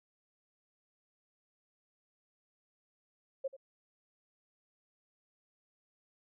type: tone with echo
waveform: sine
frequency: 538 Hz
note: C5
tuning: 48 cents sharp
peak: -32 dBFS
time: 3.44-3.48 s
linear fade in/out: 10 ms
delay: 87 ms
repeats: 1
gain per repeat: -15 dB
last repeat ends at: 3.567 s
effects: none